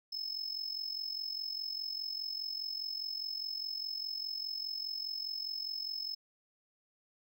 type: tone with amplitude modulation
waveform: triangle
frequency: 5210 Hz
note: E8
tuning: 21 cents flat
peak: -32 dBFS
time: 0.12-6.15 s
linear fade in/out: 10 ms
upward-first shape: sine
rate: 44.9 Hz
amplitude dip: 75%
effects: none